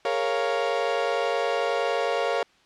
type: chord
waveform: 35% pulse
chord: Bb minor seventh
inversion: third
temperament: equal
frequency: 415.3 / 466.2 / 554.4 / 698.5 Hz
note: Ab4 / Bb4 / Db5 / F5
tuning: 0 / 0 / 0 / 0 cents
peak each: -30 / -26 / -26 / -27 dBFS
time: 0.05-2.43 s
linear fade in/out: 2 ms
effects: white hiss -59 dBFS RMS until 2.65 s + low-pass 4000 Hz 12 dB/octave